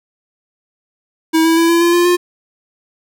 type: tone with pitch steps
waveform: square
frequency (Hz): 322.3 / 327.4 / 332.5 / 337.7 / 343 / 348.4 / 353.9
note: E4 / E4 / E4 / E4 / F4 / F4 / F4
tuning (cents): -39 / -12 / +15 / +42 / -31 / -4 / +23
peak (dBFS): -10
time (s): 1.33-2.17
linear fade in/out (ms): 20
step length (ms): 120
effects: none